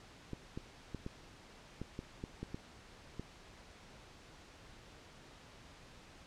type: clicks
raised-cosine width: 3 ms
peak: -28 dBFS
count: 10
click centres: 0.333 / 0.575 / 0.947 / 1.064 / 1.816 / 1.991 / 2.239 / 2.43 / 2.545 / 3.196 s
effects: pink hiss -57 dBFS RMS until 6.26 s + low-pass 6000 Hz 12 dB/octave